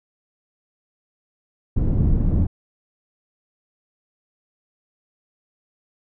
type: low-pass noise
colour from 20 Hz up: pink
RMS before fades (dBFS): -18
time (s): 1.76-2.47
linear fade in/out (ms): 10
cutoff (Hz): 190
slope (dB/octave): 12
effects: none